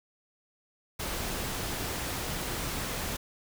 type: noise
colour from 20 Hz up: pink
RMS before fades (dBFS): -34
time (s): 0.99-3.17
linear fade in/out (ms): 10
effects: none